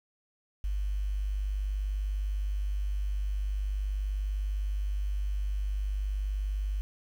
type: tone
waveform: sine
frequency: 49.78 Hz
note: G1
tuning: 27 cents sharp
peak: -28 dBFS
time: 0.64-6.81 s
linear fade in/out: 0 ms
effects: 9-bit